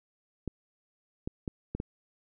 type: clicks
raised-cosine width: 3 ms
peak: -20 dBFS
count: 5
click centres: 0.477 / 1.275 / 1.478 / 1.75 / 1.801 s
effects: none